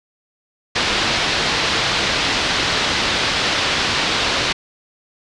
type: low-pass noise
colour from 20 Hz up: white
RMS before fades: -19 dBFS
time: 0.75-4.53 s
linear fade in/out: 10 ms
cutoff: 4600 Hz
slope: 24 dB/octave
effects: resampled to 24000 Hz